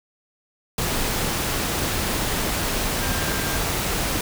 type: tone in noise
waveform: sine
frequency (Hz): 1593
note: G6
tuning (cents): +27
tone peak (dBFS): -33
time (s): 3.02-3.58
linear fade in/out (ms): 2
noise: pink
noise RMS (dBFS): -24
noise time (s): 0.78-4.21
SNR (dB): -12
effects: none